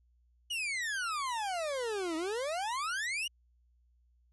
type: exponential two-way sweep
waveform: 40% pulse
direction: down then up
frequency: 2960 to 311.1 to 2960 Hz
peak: -32 dBFS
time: 0.5-3.28 s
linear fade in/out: 10 ms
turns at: 2.16 s
effects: added 60 Hz sine -65 dBFS peak until 4.32 s + resampled to 24000 Hz